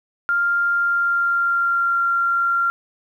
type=tone with pitch glide; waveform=sine; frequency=1396.9 to 1380.9 Hz; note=F6 to F6; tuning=0 to -20 cents; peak=-16 dBFS; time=0.29-2.7 s; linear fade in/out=0 ms; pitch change=-20 cents; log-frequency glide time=0.7-2 s; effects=9-bit